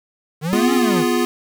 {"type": "linear two-way sweep", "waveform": "square", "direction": "up then down", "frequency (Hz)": [144.1, 277.9, 144.1], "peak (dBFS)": -20, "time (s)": [0.41, 1.05], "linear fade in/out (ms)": 50, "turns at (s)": 0.73}
{"type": "chord", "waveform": "square", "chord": "F diminished", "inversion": "second", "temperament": "equal", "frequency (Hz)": [246.9, 349.2, 415.3], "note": ["Cb4", "F4", "Ab4"], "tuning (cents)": [0, 0, 0], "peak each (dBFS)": [-20, -20, -24], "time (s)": [0.53, 1.25], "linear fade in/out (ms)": 0}
{"effects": ["8-bit"]}